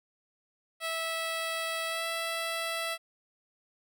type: tone with pitch glide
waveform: 10% pulse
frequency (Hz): 654 to 662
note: E5 to E5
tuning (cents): -14 to +7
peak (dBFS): -23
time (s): 0.8-2.98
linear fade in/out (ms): 50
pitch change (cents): +21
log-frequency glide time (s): 1.87-2.06
effects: none